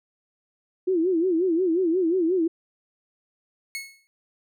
sine tone with vibrato, 349.2 Hz, F4, in tune, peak -19 dBFS, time 0.87-2.48 s, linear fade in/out 10 ms, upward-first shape sine, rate 5.6 Hz, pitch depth 150 cents each way
sawtooth tone with exponential decay, 2189 Hz, C#7, 22 cents flat, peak -24 dBFS, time 3.75-4.07 s, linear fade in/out 0 ms, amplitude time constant 68 ms
effects none

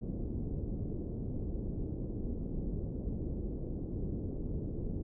pink low-pass noise, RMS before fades -37 dBFS, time 0.01-5.03 s, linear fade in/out 20 ms, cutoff 400 Hz, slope 24 dB/octave, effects none

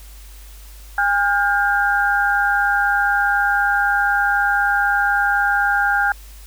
sine tone cluster, 811 / 1416 / 1596 Hz, G#5 / F6 / G6, -41 / +23 / +31 cents, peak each -19 dBFS, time 0.98-6.12 s, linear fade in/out 2 ms, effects added 50 Hz sine -37 dBFS peak until 6.46 s + white hiss -46 dBFS RMS until 6.46 s

